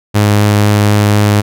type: tone with vibrato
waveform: sawtooth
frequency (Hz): 103.83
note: G#2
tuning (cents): 0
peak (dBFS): -3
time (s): 0.14-1.42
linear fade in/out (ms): 20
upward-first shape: triangle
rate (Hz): 4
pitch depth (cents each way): 9
effects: none